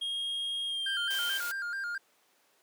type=tone with pitch glide; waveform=triangle; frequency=3254 to 3127 Hz; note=G#7 to G7; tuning=-36 to -5 cents; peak=-30 dBFS; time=0.01-1.38 s; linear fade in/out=10 ms; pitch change=-69 cents; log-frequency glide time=0.66-0.95 s
type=tone with vibrato; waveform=triangle; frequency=1500 Hz; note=F#6; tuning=23 cents sharp; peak=-31 dBFS; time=0.86-1.98 s; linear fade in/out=5 ms; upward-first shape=square; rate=4.6 Hz; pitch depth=100 cents each way
type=noise; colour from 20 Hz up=white; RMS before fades=-40 dBFS; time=1.1-1.52 s; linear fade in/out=10 ms
effects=pink hiss -67 dBFS RMS until 2.62 s + high-pass 400 Hz 12 dB/octave